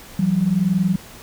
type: tone pair together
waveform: sine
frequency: 169.16 / 190 Hz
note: E3 / F#3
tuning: +45 / +46 cents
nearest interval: major second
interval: 201 cents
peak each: -20 / -17 dBFS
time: 0.19-0.96 s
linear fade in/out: 5 ms
effects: pink hiss -41 dBFS RMS until 1.22 s